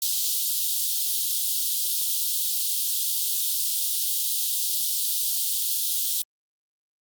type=high-pass noise; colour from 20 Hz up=white; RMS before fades=-25 dBFS; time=0.02-6.22 s; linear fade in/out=2 ms; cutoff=3200 Hz; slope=48 dB/octave; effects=Opus 48 kbps